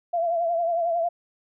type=tone with vibrato; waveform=sine; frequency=679 Hz; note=F5; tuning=49 cents flat; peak=-21 dBFS; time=0.13-1.09 s; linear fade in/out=10 ms; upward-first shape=triangle; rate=11 Hz; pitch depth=69 cents each way; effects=none